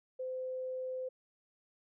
sine tone, 514 Hz, C5, 31 cents flat, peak -36 dBFS, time 0.19-1.09 s, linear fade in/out 10 ms, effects none

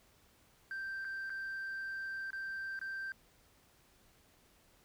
sine tone with dropouts, 1568 Hz, G6, in tune, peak -36 dBFS, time 0.71-3.12 s, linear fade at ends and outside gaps 1 ms, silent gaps 1.046-1.05 / 1.296-1.302 / 2.305-2.331 / 2.791-2.814 s, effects tanh soft clip ceiling -37 dBFS + pink hiss -67 dBFS RMS until 4.84 s

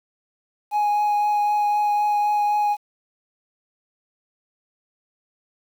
triangle tone with vibrato, 832 Hz, G#5, 3 cents sharp, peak -15 dBFS, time 0.71-2.77 s, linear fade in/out 50 ms, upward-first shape triangle, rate 3.9 Hz, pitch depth 12 cents each way, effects tanh soft clip ceiling -11 dBFS + 8-bit

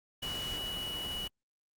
sine tone in noise, 2936 Hz, F#7, 14 cents flat, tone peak -36 dBFS, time 0.22-1.28 s, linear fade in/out 10 ms, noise pink, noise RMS -42 dBFS, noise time 0.22-1.28 s, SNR +3 dB, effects Opus 48 kbps

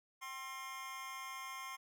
25% pulse tone with amplitude modulation, 1061 Hz, C6, 24 cents sharp, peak -37 dBFS, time 0.21-1.77 s, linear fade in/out 20 ms, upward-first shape sine, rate 286 Hz, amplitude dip 75%, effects none

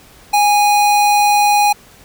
square tone, 825 Hz, G#5, 12 cents flat, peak -10 dBFS, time 0.33-1.73 s, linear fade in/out 10 ms, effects pink hiss -44 dBFS RMS until 2.04 s

